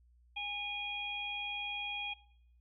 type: harmonic tone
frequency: 820 Hz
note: G#5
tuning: 22 cents flat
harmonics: 1 / 3 / 4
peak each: -44 / -38 / -42 dBFS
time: 0.36-2.14 s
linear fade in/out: 10 ms
effects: noise-tail reverb RT60 0.7 s tail -20 dB re dry + added 60 Hz sine -62 dBFS peak until 2.6 s